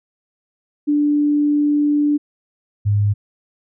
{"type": "tone pair in turn", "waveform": "sine", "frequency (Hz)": [293.7, 102.85], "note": ["D4", "G#2"], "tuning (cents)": [0, -16], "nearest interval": "octave + tritone", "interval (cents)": 1816, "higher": "first", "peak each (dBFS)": [-13, -13], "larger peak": "neither", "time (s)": [[0.87, 2.18], [2.85, 3.14]], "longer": "first", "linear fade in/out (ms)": 20, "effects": []}